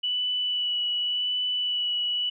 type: tone with vibrato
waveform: sine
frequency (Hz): 2960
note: F#7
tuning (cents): 0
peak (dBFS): -24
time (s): 0.03-2.3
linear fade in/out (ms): 10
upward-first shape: sine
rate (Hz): 0.89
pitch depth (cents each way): 14
effects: none